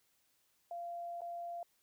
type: tone with dropouts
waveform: sine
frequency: 690 Hz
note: F5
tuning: 21 cents flat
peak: -40 dBFS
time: 0.71-1.63 s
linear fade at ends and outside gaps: 2 ms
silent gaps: 1.208-1.217 s
effects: white hiss -75 dBFS RMS until 1.82 s